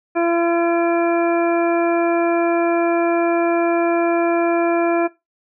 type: harmonic tone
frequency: 339.7 Hz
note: F4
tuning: 48 cents flat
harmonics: 1 / 2 / 3 / 4 / 5 / 7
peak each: -17 / -20 / -28 / -28 / -30 / -29 dBFS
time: 0.15-5.08 s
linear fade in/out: 20 ms
effects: noise-tail reverb RT60 0.2 s tail -18 dB re dry